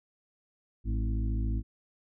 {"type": "harmonic tone with a mistuned harmonic", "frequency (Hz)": 54.4, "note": "A1", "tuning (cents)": -19, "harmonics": [1, 2, 4, 5, 6], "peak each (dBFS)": [-28, -34, -40, -42, -44], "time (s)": [0.84, 1.63], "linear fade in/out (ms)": 50, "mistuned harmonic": 5, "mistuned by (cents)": -43, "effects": []}